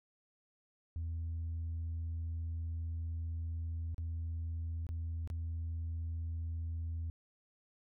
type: tone with dropouts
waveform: sine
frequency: 82.41 Hz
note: E2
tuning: in tune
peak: -34 dBFS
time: 0.96-7.1 s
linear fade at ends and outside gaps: 0 ms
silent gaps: 3.945-3.981 / 4.867-4.89 / 5.275-5.301 s
effects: tanh soft clip ceiling -34 dBFS